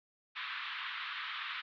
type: band-pass noise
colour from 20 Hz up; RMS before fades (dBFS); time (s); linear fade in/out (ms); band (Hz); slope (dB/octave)
pink; -41; 0.35-1.62; 20; 1100 to 3800; 48
effects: none